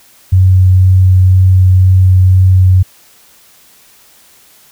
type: tone with vibrato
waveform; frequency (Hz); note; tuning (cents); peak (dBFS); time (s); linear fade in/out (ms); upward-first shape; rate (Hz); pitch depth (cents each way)
sine; 93; F#2; +9; -3; 0.32-2.83; 10; sine; 2; 8
effects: white hiss -44 dBFS RMS until 4.71 s